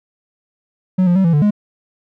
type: tone with pitch steps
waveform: triangle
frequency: 185.2 / 175.8 / 191.3 / 167.5 / 147.2 / 207.9 Hz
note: F#3 / F3 / G3 / E3 / D3 / G#3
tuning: +2 / +12 / -42 / +28 / +4 / +2 cents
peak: -8 dBFS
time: 0.98-1.508 s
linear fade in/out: 10 ms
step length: 88 ms
effects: none